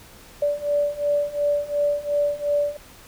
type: beating tone pair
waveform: sine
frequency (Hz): 580 / 582.8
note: D5 / D5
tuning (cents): -22 / -13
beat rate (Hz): 2.8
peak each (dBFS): -24 / -22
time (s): 0.42-2.77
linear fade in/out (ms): 5
effects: pink hiss -47 dBFS RMS until 3.07 s